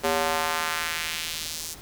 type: tone with high-pass filter sweep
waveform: square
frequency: 80.4 Hz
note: E2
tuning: 43 cents flat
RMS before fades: -28 dBFS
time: 0.03-1.75 s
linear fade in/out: 20 ms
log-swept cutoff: 450 to 6400 Hz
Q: 1.2
effects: pink hiss -45 dBFS RMS until 1.81 s